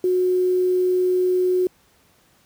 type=tone with quantisation; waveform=sine; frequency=365.3 Hz; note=F#4; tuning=22 cents flat; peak=-16 dBFS; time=0.04-1.67 s; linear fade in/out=2 ms; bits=7; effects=pink hiss -58 dBFS RMS until 2.45 s + high-pass 60 Hz 12 dB/octave